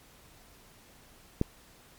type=click; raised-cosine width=3 ms; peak=-12 dBFS; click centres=1.414 s; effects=pink hiss -57 dBFS RMS until 1.98 s + MP3 96 kbps

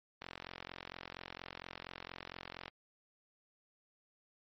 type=click train; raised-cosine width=0.3 ms; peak=-27 dBFS; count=110; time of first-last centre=0.22-2.68 s; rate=44.3 Hz; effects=MP3 32 kbps

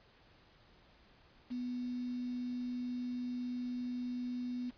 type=tone with quantisation; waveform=sine; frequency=246.9 Hz; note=B3; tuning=in tune; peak=-36 dBFS; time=1.5-4.71 s; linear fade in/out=20 ms; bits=9; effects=pink hiss -64 dBFS RMS until 4.77 s + resampled to 11025 Hz

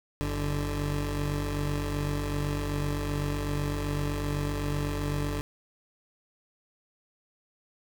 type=tone pair together; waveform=20% pulse; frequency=47.87 / 146.2 Hz; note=G1 / D3; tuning=-40 / -7 cents; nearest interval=octave + perfect fifth; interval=1933 cents; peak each=-26 dBFS; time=0.21-5.41 s; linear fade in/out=0 ms; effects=none

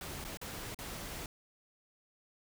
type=noise with dropouts; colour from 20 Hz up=pink; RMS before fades=-43 dBFS; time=0.01-1.26 s; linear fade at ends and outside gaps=2 ms; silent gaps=0.242-0.248 / 0.372-0.414 / 0.746-0.788 s; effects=none

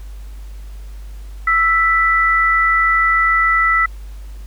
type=tone pair together; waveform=sine; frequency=1323.4 / 1975.5 Hz; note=E6 / B6; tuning=+6 / 0 cents; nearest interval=perfect fifth; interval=694 cents; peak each=-14 dBFS; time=1.47-3.86 s; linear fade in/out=5 ms; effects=added 50 Hz sine -29 dBFS peak until 4.46 s + pink hiss -49 dBFS RMS until 4.46 s

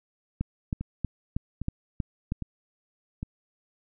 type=two click trains; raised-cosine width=5 ms; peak=-15 / -20 dBFS; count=7 / 4; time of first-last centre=0.41-2.321 / 0.81-3.229 s; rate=3.14 / 1.24 Hz; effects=none

